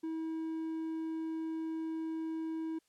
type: tone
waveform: triangle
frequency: 321.8 Hz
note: E4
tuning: 42 cents flat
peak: -33 dBFS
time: 0.03-2.79 s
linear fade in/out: 10 ms
effects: white hiss -75 dBFS RMS until 2.88 s + low-pass 10000 Hz 12 dB/octave